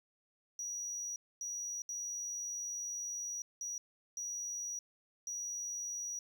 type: tone bursts at uneven times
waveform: triangle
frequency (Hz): 5800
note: F#8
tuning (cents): -35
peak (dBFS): -37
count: 6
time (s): 0.59-1.16 / 1.41-1.82 / 1.89-3.42 / 3.61-3.78 / 4.17-4.79 / 5.27-6.19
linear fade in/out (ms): 2
effects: none